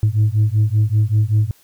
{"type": "beating tone pair", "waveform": "sine", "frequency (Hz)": [104.5, 109.7], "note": ["G#2", "A2"], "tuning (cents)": [11, -5], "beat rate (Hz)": 5.2, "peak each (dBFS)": -14, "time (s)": [0.03, 1.51], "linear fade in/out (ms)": 0, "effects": ["tanh soft clip ceiling -9 dBFS", "white hiss -53 dBFS RMS until 1.63 s"]}